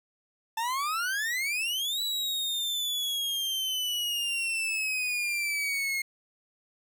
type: exponential two-way sweep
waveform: 40% pulse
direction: up then down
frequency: 880 to 3951 to 2144 Hz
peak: -27 dBFS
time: 0.57-6.02 s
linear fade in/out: 5 ms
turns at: 2.01 s
effects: none